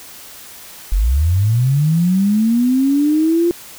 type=linear sweep; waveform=sine; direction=up; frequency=41.49 to 349.2 Hz; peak=-11 dBFS; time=0.92-3.51 s; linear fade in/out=0 ms; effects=white hiss -37 dBFS RMS until 3.78 s